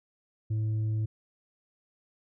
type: tone with tanh clipping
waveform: triangle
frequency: 108.8 Hz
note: A2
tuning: 19 cents flat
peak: -27 dBFS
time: 0.5-1.06 s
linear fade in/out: 10 ms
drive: 8 dB
effects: none